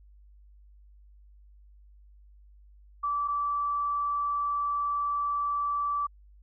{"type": "tone pair in turn", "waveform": "sine", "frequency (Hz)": [1159, 1159], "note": ["D6", "D6"], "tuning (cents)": [-23, -23], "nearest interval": "unison", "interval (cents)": 0, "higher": "neither", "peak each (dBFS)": -26, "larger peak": "neither", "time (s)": [[3.03, 3.28], [3.28, 6.07]], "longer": "second", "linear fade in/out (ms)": 10, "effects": ["added 50 Hz sine -52 dBFS peak until 6.42 s"]}